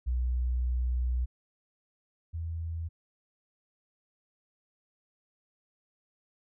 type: tone pair in turn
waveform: sine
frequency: 61.74 / 82.41 Hz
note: B1 / E2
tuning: 0 / 0 cents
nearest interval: perfect fourth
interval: 500 cents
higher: second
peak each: -26 / -32 dBFS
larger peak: first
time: 0.06-1.26 / 2.33-2.89 s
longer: first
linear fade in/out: 20 ms
effects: none